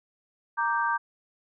sine chord, G minor, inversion first, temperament equal, 932.3 / 1174.7 / 1568 Hz, Bb5 / D6 / G6, 0 / 0 / 0 cents, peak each -27 / -29 / -28 dBFS, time 0.57-0.98 s, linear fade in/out 20 ms, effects none

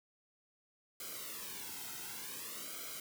white noise with flanger, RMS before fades -45 dBFS, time 1-3 s, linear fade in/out 2 ms, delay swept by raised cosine 1.1 to 1.75 ms, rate 0.55 Hz, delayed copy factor -0.85, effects none

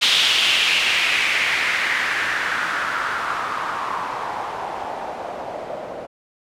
blue noise with low-pass filter sweep, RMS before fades -22 dBFS, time 0.01-6.07 s, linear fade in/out 20 ms, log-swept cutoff 3400 to 560 Hz, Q 3, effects none

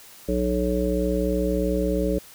harmonic tone with a mistuned harmonic, 61.5 Hz, B1, 7 cents flat, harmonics 1 / 3 / 5 / 7 / 9, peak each -27 / -27 / -27 / -27 / -27 dBFS, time 0.28-2.19 s, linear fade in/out 10 ms, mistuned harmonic 1, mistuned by -63 cents, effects white hiss -47 dBFS RMS until 2.34 s

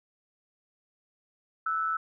sine tone pair together, 1318.5 / 1480 Hz, E6 / F#6, 0 / 0 cents, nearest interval major second, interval 200 cents, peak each -27 / -34 dBFS, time 1.66-1.97 s, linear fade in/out 5 ms, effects none

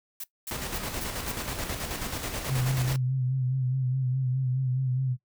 blue noise bursts, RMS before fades -36 dBFS, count 5, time 0.2-1.315 s, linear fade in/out 5 ms, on 39 ms, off 230 ms
pink noise with tremolo, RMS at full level -32 dBFS, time 0.51-2.96 s, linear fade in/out 0 ms, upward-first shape square, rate 9.3 Hz, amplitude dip 40%
sine tone with vibrato, 129.4 Hz, C3, 19 cents flat, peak -24 dBFS, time 2.47-5.17 s, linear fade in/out 50 ms, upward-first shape sine, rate 4.8 Hz, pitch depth 50 cents each way
effects noise-tail reverb RT60 0.1 s tail -18 dB re dry

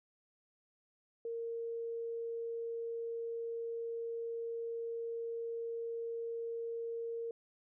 sine tone, 462.2 Hz, A#4, 15 cents flat, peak -37 dBFS, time 1.25-7.31 s, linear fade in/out 2 ms, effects none

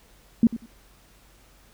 sine tone with echo, 230 Hz, A#3, 23 cents flat, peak -12 dBFS, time 0.43-0.47 s, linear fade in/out 2 ms, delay 95 ms, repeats 2, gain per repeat -15 dB, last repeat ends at 0.66 s, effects added 46 Hz sine -57 dBFS peak until 1.73 s + pink hiss -57 dBFS RMS until 1.73 s

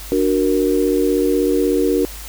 sine chord, D augmented, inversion none, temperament equal, 293.7 / 370 / 466.2 Hz, D4 / F#4 / A#4, 0 / 0 / 0 cents, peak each -18 dBFS, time 0.12-2.05 s, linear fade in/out 0 ms, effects added 50 Hz sine -33 dBFS peak until 2.28 s + white hiss -35 dBFS RMS until 2.28 s

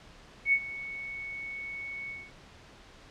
sine tone with ADSR envelope, 2217 Hz, C#7, in tune, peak -19 dBFS, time 0.45-2.32 s, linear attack 76 ms, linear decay 64 ms, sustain -17 dB, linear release 230 ms, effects pink hiss -53 dBFS RMS until 3.1 s + low-pass 5000 Hz 12 dB/octave

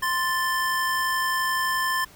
square tone pair together, 1045.7 / 1760 Hz, C6 / A6, -1 / 0 cents, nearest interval major sixth, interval 901 cents, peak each -26 dBFS, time 0.02-2.05 s, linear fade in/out 10 ms, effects pink hiss -50 dBFS RMS until 2.15 s

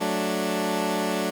15% pulse chord, D major, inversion first, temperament equal, 185 / 220 / 293.7 Hz, F#3 / A3 / D4, 0 / 0 / 0 cents, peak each -22 dBFS, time 0-1.31 s, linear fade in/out 20 ms, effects none

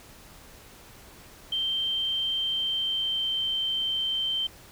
sine tone with pitch glide, 3136 to 3116 Hz, G7 to G7, 0 to -11 cents, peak -25 dBFS, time 1.52-4.47 s, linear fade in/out 5 ms, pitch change -11 cents, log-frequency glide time 2.37-3.44 s, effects pink hiss -50 dBFS RMS until 4.71 s

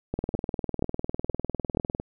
two click trains, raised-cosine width 2 ms, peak -14 / -12 dBFS, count 38 / 4, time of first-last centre 0.14-1.999 / 0.35-1.772 s, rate 19.9 / 2.11 Hz, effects none

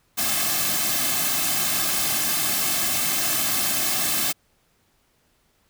white noise with comb filter, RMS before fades -23 dBFS, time 0.17-4.33 s, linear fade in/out 20 ms, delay 2.1 ms, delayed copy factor -0.8, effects pink hiss -65 dBFS RMS until 5.69 s

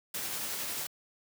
white noise with tremolo, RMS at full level -35 dBFS, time 0.14-0.87 s, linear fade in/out 5 ms, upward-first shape triangle, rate 11 Hz, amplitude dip 25%, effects high-pass 100 Hz 12 dB/octave

